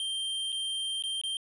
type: tone with dropouts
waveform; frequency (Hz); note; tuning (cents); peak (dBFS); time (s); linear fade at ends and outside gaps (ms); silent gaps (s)
square; 3160; G7; +13; -31; 0-1.37; 1; 0.521-0.526 / 1.024-1.037 / 1.214-1.236
effects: resampled to 24000 Hz